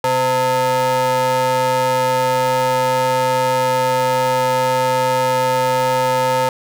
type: ring-modulated tone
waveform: square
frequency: 192.3 Hz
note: G3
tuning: 33 cents flat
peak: -12 dBFS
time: 0.04-6.49 s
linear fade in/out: 2 ms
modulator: 708 Hz
effects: none